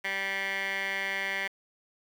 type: tone with band-pass filter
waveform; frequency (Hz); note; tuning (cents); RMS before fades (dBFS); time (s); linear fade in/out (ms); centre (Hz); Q
15% pulse; 195; G3; -9; -32; 0.04-1.48; 10; 2100; 3.2
effects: 8-bit